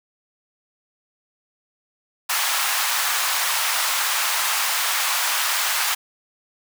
pink high-pass noise, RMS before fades -22 dBFS, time 2.29-5.95 s, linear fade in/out 10 ms, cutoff 890 Hz, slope 24 dB/octave, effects none

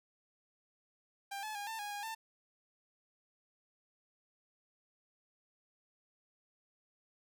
sawtooth tone with pitch steps, 795 / 861 / 815 / 893 / 825 / 818 / 893 Hz, G5 / A5 / G#5 / A5 / G#5 / G#5 / A5, +24 / -38 / -33 / +25 / -12 / -26 / +25 cents, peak -36 dBFS, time 1.31-2.15 s, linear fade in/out 10 ms, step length 120 ms, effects none

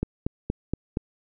click train, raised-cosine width 3 ms, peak -12 dBFS, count 5, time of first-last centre 0.03-0.971 s, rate 4.25 Hz, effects none

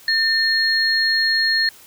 sine tone pair together, 1800 / 4281 Hz, A6 / C8, +39 / +39 cents, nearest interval octave + minor third, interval 1500 cents, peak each -18 dBFS, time 0.08-1.69 s, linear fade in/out 2 ms, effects white hiss -46 dBFS RMS until 1.86 s

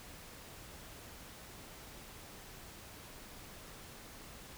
silence, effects pink hiss -52 dBFS RMS until 4.57 s

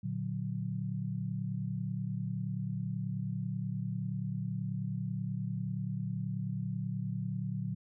sine chord, Bb augmented, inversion none, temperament equal, 116.54 / 146.83 / 185 Hz, Bb2 / D3 / F#3, 0 / 0 / 0 cents, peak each -37 / -38 / -37 dBFS, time 0.03-7.75 s, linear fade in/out 10 ms, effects none

